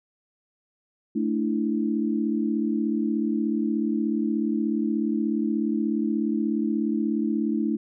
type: chord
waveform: sine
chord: A suspended fourth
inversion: none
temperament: just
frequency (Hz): 220 / 293.3 / 330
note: A3 / D4 / E4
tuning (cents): 0 / -2 / +2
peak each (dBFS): -25 / -27 / -28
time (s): 1.15-7.77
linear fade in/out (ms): 10
effects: none